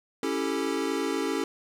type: chord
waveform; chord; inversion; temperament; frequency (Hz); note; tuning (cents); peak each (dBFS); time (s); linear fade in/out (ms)
square; A dominant seventh; first; equal; 277.2 / 329.6 / 392 / 440; C#4 / E4 / G4 / A4; 0 / 0 / 0 / 0; -32 / -33 / -33 / -33; 0.23-1.44; 2
effects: low-pass 10000 Hz 12 dB/octave + 9-bit